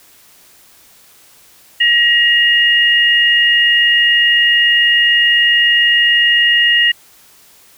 sine tone pair together, 1900 / 2847 Hz, A#6 / F7, +33 / +33 cents, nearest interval perfect fifth, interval 700 cents, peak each -11 dBFS, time 1.8-6.92 s, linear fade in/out 10 ms, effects white hiss -46 dBFS RMS until 7.77 s

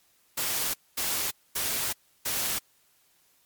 white noise bursts at uneven times, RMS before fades -29 dBFS, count 4, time 0.37-0.74 / 0.97-1.31 / 1.55-1.93 / 2.25-2.59 s, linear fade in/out 10 ms, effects white hiss -65 dBFS RMS until 3.45 s + MP3 96 kbps

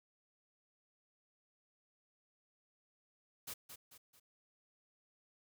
white noise with echo, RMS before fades -45 dBFS, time 3.47-3.54 s, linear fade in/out 10 ms, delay 220 ms, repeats 3, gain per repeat -7 dB, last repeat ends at 4.2 s, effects none

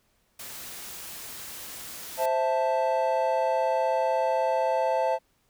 white noise, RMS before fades -40 dBFS, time 0.39-2.26 s, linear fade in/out 5 ms
triangle chord, A minor, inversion first, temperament equal, 523.3 / 659.3 / 880 Hz, C5 / E5 / A5, 0 / 0 / 0 cents, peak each -25 dBFS, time 2.17-5.19 s, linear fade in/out 50 ms
effects pink hiss -69 dBFS RMS until 5.49 s

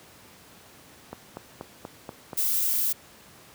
click train, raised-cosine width 1 ms, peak -21 dBFS, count 6, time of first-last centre 1.13-2.332 s, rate 4.16 Hz
violet noise, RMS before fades -25 dBFS, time 2.37-2.93 s, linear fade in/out 10 ms
effects pink hiss -51 dBFS RMS until 3.54 s + high-pass 100 Hz 12 dB/octave

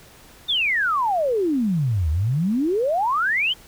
sine exponential two-way sweep, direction down then up, 3696 to 73.42 to 3218 Hz, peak -18 dBFS, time 0.48-3.54 s, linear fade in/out 20 ms, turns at 2.1 s, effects pink hiss -48 dBFS RMS until 3.67 s

